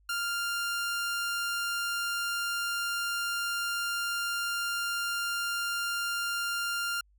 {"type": "tone", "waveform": "sawtooth", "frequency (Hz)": 1396.9, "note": "F6", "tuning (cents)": 0, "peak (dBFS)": -26, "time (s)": [0.09, 7.01], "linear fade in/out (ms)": 5, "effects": ["added 50 Hz sine -61 dBFS peak until 7.18 s"]}